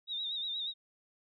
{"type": "tone with vibrato", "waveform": "sine", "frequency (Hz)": 3727, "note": "A#7", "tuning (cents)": -1, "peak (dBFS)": -34, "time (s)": [0.07, 0.74], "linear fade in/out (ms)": 50, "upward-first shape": "sine", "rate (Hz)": 8.4, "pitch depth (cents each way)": 70, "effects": []}